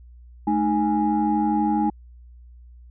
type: tone cluster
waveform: sine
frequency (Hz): 215.9 / 308.3 / 829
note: A3 / D#4 / G#5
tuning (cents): -33 / -16 / -3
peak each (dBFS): -22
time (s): 0.47-1.9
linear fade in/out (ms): 5
effects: tanh soft clip ceiling -11 dBFS + added 60 Hz sine -43 dBFS peak until 2.9 s